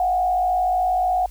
sine tone with frequency modulation, 731 Hz, F#5, 21 cents flat, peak -17 dBFS, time 0-1.26 s, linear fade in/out 2 ms, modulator 56.6 Hz, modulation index 0.55, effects added 50 Hz sine -36 dBFS peak until 1.3 s + white hiss -52 dBFS RMS until 1.3 s

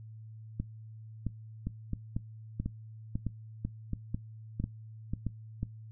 two click trains, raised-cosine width 5 ms, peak -20 / -20 dBFS, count 9 / 8, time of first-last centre 1.67-5.63 / 0.6-5.267 s, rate 2.02 / 1.5 Hz, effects noise-tail reverb RT60 0.2 s tail -21 dB re dry + added 110 Hz sine -45 dBFS peak until 5.91 s

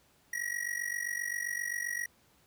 square tone with amplitude modulation, 1910 Hz, A#6, 42 cents sharp, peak -30 dBFS, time 0.33-2.06 s, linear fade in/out 5 ms, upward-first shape sine, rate 47.6 Hz, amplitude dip 85%, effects pink hiss -66 dBFS RMS until 2.46 s + high-pass 60 Hz 12 dB/octave

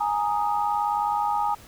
sine chord, Ab suspended second, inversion none, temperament equal with one note detuned, 830.6 / 929.6 / 1244.5 Hz, Ab5 / Bb5 / Eb6, 0 / -5 / 0 cents, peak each -24 / -27 / -29 dBFS, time 0-1.55 s, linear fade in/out 10 ms, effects pink hiss -49 dBFS RMS until 1.67 s

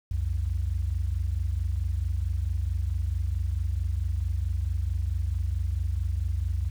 sine tone pair together, 63.6 / 88.14 Hz, C2 / F2, -48 / +16 cents, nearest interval tritone, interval 564 cents, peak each -27 dBFS, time 0.11-6.7 s, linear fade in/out 5 ms, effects tanh soft clip ceiling -18 dBFS + 9-bit

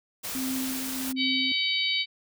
white noise, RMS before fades -34 dBFS, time 0.23-1.13 s, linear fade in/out 20 ms
sine tone with tremolo, 261.6 Hz, C4, in tune, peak -28 dBFS, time 0.35-1.52 s, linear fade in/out 0 ms, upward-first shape sine, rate 1.4 Hz, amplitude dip 50%
harmonic tone, 760 Hz, F#5, 46 cents sharp, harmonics 3 / 4 / 5 / 6, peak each -29 / -29 / -29 / -31 dBFS, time 1.16-2.06 s, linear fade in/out 50 ms
effects none

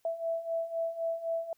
sine beating tone pair, 659.3 / 663.2 Hz, E5 / E5, 0 / +10 cents, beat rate 3.9 Hz, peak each -36 / -32 dBFS, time 0.05-1.53 s, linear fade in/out 2 ms, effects white hiss -72 dBFS RMS until 1.57 s

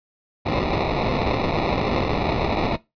white noise with sample-and-hold, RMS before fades -22 dBFS, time 0.45-2.77 s, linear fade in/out 20 ms, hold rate 1575 Hz, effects noise-tail reverb RT60 0.2 s tail -19 dB re dry + resampled to 11025 Hz

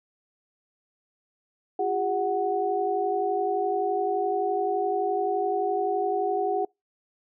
sine tone cluster, 351.2 / 402.9 / 741 Hz, F4 / G4 / F#5, +10 / +48 / +2 cents, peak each -31 / -27 / -26 dBFS, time 1.79-6.65 s, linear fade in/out 5 ms, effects noise-tail reverb RT60 0.2 s tail -26 dB re dry

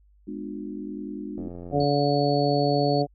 sine chord, G# diminished seventh, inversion none, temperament just, 207.7 / 249.2 / 299 / 358.8 Hz, G#3 / B3 / D4 / F4, 0 / +16 / +31 / +47 cents, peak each -36 / -39 / -35 / -40 dBFS, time 0.27-1.49 s, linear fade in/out 10 ms
click train, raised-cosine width 2 ms, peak -26 dBFS, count 41, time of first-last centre 1.38-1.838 s, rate 87.4 Hz
harmonic tone, 143.5 Hz, D3, 40 cents flat, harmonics 1 / 2 / 3 / 4 / 5, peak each -26 / -26 / -26 / -26 / -26 dBFS, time 1.71-3.07 s, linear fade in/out 50 ms
sine tone, 4435 Hz, C#8, in tune, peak -34 dBFS, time 1.8-3.02 s, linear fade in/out 5 ms
effects added 50 Hz sine -55 dBFS peak until 3.14 s

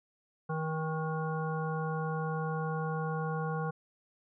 harmonic tone with a mistuned harmonic, 158.6 Hz, D#3, 33 cents sharp, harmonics 1 / 3 / 5 / 7 / 9, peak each -33 / -38 / -40 / -41 / -43 dBFS, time 0.49-3.71 s, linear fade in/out 10 ms, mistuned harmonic 7, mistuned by -16 cents, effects none

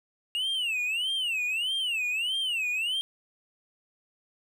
triangle tone with vibrato, 2794 Hz, F7, in tune, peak -25 dBFS, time 0.35-3.01 s, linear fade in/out 0 ms, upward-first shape sine, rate 1.6 Hz, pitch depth 230 cents each way, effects none

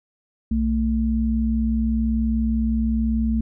sine tone pair together, 62.5 / 223.5 Hz, B1 / A3, +21 / +27 cents, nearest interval octave + minor seventh, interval 2206 cents, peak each -22 / -20 dBFS, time 0.51-3.41 s, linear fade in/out 5 ms, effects none

